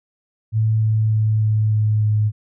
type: tone with pitch steps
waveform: sine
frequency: 110 / 109.3 / 108.61 / 107.92 / 107.24 / 106.56 Hz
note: A2 / A2 / A2 / A2 / A2 / G#2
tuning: 0 / -11 / -22 / -33 / -44 / +45 cents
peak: -14 dBFS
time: 0.52-2.32 s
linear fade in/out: 50 ms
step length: 300 ms
effects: none